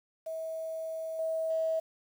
sine tone with level steps, 645 Hz, E5, 38 cents flat, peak -34 / -29 / -27 dBFS, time 0.26-1.8 s, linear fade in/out 10 ms, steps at 1.19 / 1.5 s, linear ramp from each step 2 ms, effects 9-bit

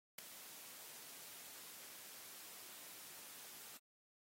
white noise with ADSR envelope, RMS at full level -43 dBFS, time 0.18-3.78 s, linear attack 6 ms, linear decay 7 ms, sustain -12 dB, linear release 12 ms, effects high-pass 150 Hz 12 dB/octave + AAC 48 kbps

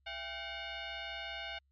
sine tone with frequency modulation, 673 Hz, E5, 36 cents sharp, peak -39 dBFS, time 0.06-1.59 s, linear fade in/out 10 ms, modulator 736 Hz, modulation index 4.2, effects added 68 Hz sine -70 dBFS peak until 1.71 s + MP3 64 kbps

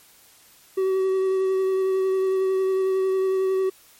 triangle tone with vibrato, 380 Hz, F#4, 46 cents sharp, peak -17 dBFS, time 0.77-3.7 s, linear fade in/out 10 ms, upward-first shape triangle, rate 11 Hz, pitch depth 17 cents each way, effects white hiss -53 dBFS RMS until 3.99 s + MP3 64 kbps

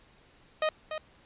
sawtooth tone with echo, 622.3 Hz, D#5, in tune, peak -21 dBFS, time 0.62-0.69 s, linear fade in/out 2 ms, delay 290 ms, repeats 1, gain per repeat -8 dB, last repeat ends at 0.98 s, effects pink hiss -60 dBFS RMS until 1.25 s + resampled to 8000 Hz

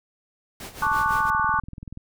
pink noise with tremolo, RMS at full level -36 dBFS, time 0.6-1.3 s, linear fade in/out 2 ms, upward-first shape sine, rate 5.9 Hz, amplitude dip 75%
sine chord, D major seventh, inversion second, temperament equal, 880 / 1108.7 / 1174.7 / 1480 Hz, A5 / C#6 / D6 / F#6, 0 / 0 / 0 / 0 cents, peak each -25 dBFS, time 0.82-1.6 s, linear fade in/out 5 ms
click train, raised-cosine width 5 ms, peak -25 dBFS, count 25, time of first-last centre 0.82-1.974 s, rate 20.8 Hz
effects none

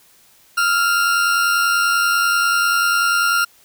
40% pulse tone pair together, 1306.7 / 1396.9 Hz, E6 / F6, -16 / 0 cents, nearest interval minor second, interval 116 cents, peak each -23 / -14 dBFS, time 0.57-3.45 s, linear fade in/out 10 ms, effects white hiss -52 dBFS RMS until 3.64 s

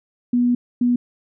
sine tone bursts at uneven times, 243.7 Hz, B3, 23 cents flat, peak -14 dBFS, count 2, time 0.33-0.55 / 0.81-0.96 s, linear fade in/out 5 ms, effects none

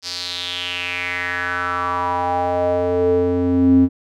square tone with band-pass filter sweep, 88.9 Hz, F2, 31 cents sharp, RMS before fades -19 dBFS, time 0.02-3.89 s, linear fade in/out 50 ms, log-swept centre 5000 to 240 Hz, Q 4.9, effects none

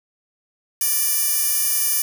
15% pulse tone with high-pass filter, 589 Hz, D5, 5 cents sharp, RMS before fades -20 dBFS, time 0.81-2.02 s, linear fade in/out 2 ms, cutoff 10000 Hz, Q 0.59, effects none

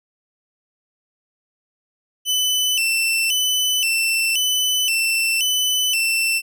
sawtooth tone with vibrato, 2839 Hz, F7, 28 cents sharp, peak -14 dBFS, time 2.25-6.42 s, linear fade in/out 50 ms, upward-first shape square, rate 0.95 Hz, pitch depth 99 cents each way, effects none

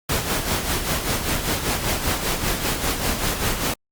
pink noise with tremolo, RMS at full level -21 dBFS, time 0.09-3.74 s, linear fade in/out 5 ms, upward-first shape sine, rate 5.1 Hz, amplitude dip 55%, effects Opus 48 kbps

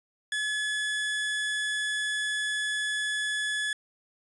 30% pulse tone, 1708 Hz, G#6, 48 cents sharp, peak -25 dBFS, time 0.32-3.73 s, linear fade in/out 2 ms, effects resampled to 24000 Hz

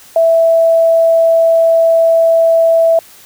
sine tone, 659.3 Hz, E5, in tune, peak -6 dBFS, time 0.16-2.99 s, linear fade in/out 2 ms, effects white hiss -40 dBFS RMS until 3.25 s

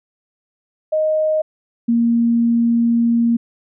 sine tone pair in turn, 622.3 / 233.6 Hz, D#5 / A#3, 0 / +4 cents, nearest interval octave + perfect fourth, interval 1696 cents, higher first, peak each -14 / -12 dBFS, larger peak second, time 0.92-1.42 / 1.88-3.37 s, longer second, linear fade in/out 10 ms, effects none

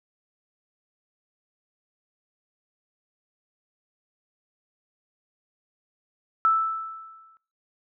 sine tone with exponential decay, 1318.5 Hz, E6, in tune, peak -15 dBFS, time 6.45-7.37 s, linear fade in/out 0 ms, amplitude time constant 200 ms, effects noise-tail reverb RT60 0.4 s tail -23 dB re dry

